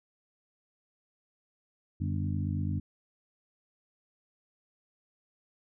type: harmonic tone with a mistuned harmonic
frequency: 49 Hz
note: G1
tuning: in tune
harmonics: 2 / 3 / 4 / 5 / 6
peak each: -31 / -35 / -37 / -39 / -41 dBFS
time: 2-2.8 s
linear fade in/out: 10 ms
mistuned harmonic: 2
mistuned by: -110 cents
effects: none

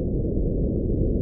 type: low-pass noise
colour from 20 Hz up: pink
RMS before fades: -23 dBFS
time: 0-1.21 s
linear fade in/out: 0 ms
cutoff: 510 Hz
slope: 48 dB/octave
effects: none

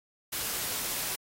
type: noise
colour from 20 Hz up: white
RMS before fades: -33 dBFS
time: 0.32-1.16 s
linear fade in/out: 10 ms
effects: AAC 48 kbps

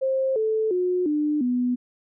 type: tone with pitch steps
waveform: sine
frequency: 530 / 438 / 362 / 299.2 / 247.3 Hz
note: C5 / A4 / F#4 / D4 / B3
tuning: +22 / -8 / -38 / +32 / +3 cents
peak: -20 dBFS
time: 0.01-1.76 s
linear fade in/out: 20 ms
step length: 350 ms
effects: none

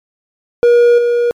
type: tone with level steps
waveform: triangle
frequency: 477.8 Hz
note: A#4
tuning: 43 cents sharp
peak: -3 / -8 dBFS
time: 0.63-1.31 s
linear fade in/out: 0 ms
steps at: 0.98 s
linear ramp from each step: 5 ms
effects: MP3 96 kbps

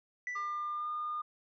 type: tone with exponential decay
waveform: triangle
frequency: 1975.5 Hz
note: B6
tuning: in tune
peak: -31 dBFS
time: 0.27-0.87 s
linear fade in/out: 1 ms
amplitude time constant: 130 ms
type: tone with pitch glide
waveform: sine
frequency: 1200 to 1216 Hz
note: D6 to D#6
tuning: +37 to -40 cents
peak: -33 dBFS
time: 0.35-1.22 s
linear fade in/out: 10 ms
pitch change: +23 cents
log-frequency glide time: 0.75-0.89 s
effects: tanh soft clip ceiling -29 dBFS + resampled to 16000 Hz

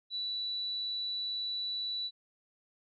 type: tone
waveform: sine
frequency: 3951 Hz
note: B7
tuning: in tune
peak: -33 dBFS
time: 0.1-2.11 s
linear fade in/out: 50 ms
effects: none

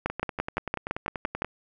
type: two click trains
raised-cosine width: 0.5 ms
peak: -16 / -11 dBFS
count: 15 / 9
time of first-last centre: 0.1-1.446 / 0.06-1.421 s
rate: 10.4 / 5.88 Hz
effects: none

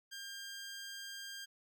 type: tone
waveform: 15% pulse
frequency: 1600 Hz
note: G6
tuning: 35 cents sharp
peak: -38 dBFS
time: 0.11-1.46 s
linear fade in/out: 20 ms
effects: none

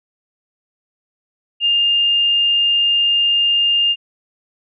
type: tone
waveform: sine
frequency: 2812 Hz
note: F7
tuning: 11 cents sharp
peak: -12 dBFS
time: 1.6-3.96 s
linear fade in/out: 50 ms
effects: none

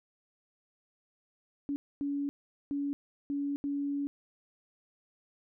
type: tone bursts at uneven times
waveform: sine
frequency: 283.6 Hz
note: C#4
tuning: 40 cents sharp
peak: -30 dBFS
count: 5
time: 1.69-1.76 / 2.01-2.29 / 2.71-2.93 / 3.3-3.56 / 3.64-4.07 s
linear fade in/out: 0 ms
effects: none

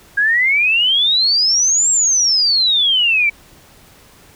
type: exponential two-way sweep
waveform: sine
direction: up then down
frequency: 1611 to 7620 to 2281 Hz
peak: -11 dBFS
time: 0.17-3.3 s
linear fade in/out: 10 ms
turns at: 1.9 s
effects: pink hiss -46 dBFS RMS until 4.35 s

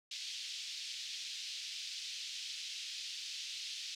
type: band-pass noise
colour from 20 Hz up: white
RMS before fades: -44 dBFS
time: 0.11-3.95 s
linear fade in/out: 5 ms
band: 2800 to 5200 Hz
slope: 24 dB/octave
effects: none

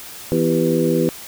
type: harmonic tone with a mistuned harmonic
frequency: 82.41 Hz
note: E2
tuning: in tune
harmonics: 2 / 3 / 4 / 5 / 6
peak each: -21 / -21 / -21 / -21 / -21 dBFS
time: 0.32-1.09 s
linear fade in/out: 0 ms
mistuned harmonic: 5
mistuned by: -75 cents
effects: white hiss -36 dBFS RMS until 1.27 s

